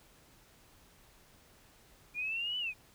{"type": "linear two-way sweep", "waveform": "sine", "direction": "up then down", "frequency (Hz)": [2400, 3008, 2400], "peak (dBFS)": -33, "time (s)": [2.14, 2.74], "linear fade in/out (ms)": 50, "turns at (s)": 2.58, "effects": ["pink hiss -62 dBFS RMS until 2.94 s"]}